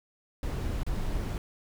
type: noise with dropouts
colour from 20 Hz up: brown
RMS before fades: -31 dBFS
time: 0.43-1.38 s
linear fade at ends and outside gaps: 1 ms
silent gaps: 0.833-0.865 s
effects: none